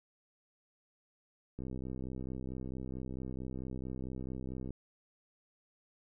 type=click train; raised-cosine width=3 ms; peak=-29 dBFS; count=202; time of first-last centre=1.59-4.706 s; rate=64.5 Hz; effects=none